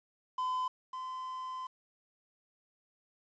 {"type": "tone pair in turn", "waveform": "triangle", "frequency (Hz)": [1017, 1030], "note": ["C6", "C6"], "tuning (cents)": [-50, -28], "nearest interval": "unison", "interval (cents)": 22, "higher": "second", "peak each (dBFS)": [-29, -36], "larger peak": "first", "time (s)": [[0.38, 0.68], [0.93, 1.67]], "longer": "second", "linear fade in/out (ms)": 5, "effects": ["resampled to 16000 Hz", "10-bit"]}